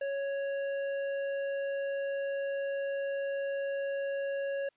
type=tone with tanh clipping; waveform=sine; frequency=554.4 Hz; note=C#5; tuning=in tune; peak=-33 dBFS; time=0.01-4.69 s; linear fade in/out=5 ms; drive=12 dB; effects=white hiss -73 dBFS RMS until 4.76 s + resampled to 8000 Hz